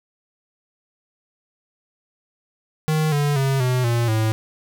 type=tone with pitch steps; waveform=square; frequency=155.7 / 145.27 / 135.54 / 126.47 / 118 / 110.1 Hz; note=D#3 / D3 / C#3 / B2 / A#2 / A2; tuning=+2 / -19 / -39 / +42 / +22 / +2 cents; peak=-18 dBFS; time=2.88-4.32 s; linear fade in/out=0 ms; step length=240 ms; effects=none